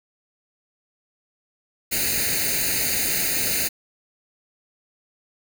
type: noise with comb filter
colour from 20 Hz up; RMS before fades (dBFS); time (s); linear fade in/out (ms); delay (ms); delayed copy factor
white; -23; 1.91-3.69; 20; 0.45; +0.9
effects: none